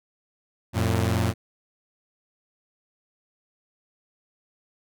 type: tone pair together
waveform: sawtooth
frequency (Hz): 90 / 113.03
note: F#2 / A2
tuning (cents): -47 / +47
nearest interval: major third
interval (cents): 394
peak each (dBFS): -20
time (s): 0.73-1.34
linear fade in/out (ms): 50
effects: none